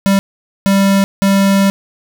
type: tone bursts at uneven times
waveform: square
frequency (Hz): 196.4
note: G3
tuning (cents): +4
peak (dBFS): -9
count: 3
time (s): 0.06-0.19 / 0.66-1.04 / 1.22-1.7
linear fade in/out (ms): 0
effects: 8-bit